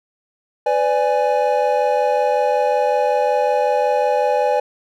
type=chord; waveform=triangle; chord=G# diminished; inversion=first; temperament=equal with one note detuned; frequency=501.9 / 587.3 / 830.6 Hz; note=B4 / D5 / G#5; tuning=+28 / 0 / 0 cents; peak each=-17 dBFS; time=0.66-4.6 s; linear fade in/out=5 ms; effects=none